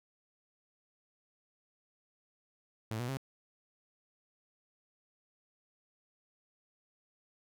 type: tone with pitch steps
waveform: sawtooth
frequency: 110.5 / 121.9 / 134.48 Hz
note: A2 / B2 / C3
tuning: +8 / -22 / +48 cents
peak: -31 dBFS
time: 2.91-3.171 s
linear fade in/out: 0 ms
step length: 87 ms
effects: none